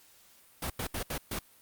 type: noise bursts at uneven times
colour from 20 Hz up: pink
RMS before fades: -34 dBFS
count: 5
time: 0.62-0.7 / 0.79-0.87 / 0.94-1.03 / 1.1-1.18 / 1.31-1.39 s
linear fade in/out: 5 ms
effects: white hiss -60 dBFS RMS until 1.61 s + Opus 48 kbps